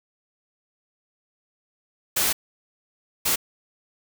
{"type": "noise bursts at uneven times", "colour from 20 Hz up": "white", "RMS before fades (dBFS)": -22, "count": 2, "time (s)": [[2.16, 2.33], [3.25, 3.36]], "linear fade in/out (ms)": 10, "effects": []}